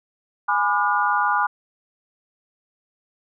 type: chord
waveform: sine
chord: G# diminished seventh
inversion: none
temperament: just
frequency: 830.6 / 996.7 / 1196.1 / 1435.3 Hz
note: G#5 / B5 / D6 / F6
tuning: 0 / +16 / +31 / +47 cents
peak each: -23 dBFS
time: 0.48-1.47 s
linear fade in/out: 10 ms
effects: none